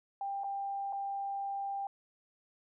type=tone with dropouts; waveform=sine; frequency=793 Hz; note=G5; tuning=20 cents sharp; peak=-34 dBFS; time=0.21-1.87 s; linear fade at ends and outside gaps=2 ms; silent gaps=0.436-0.442 / 0.926-0.93 s; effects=none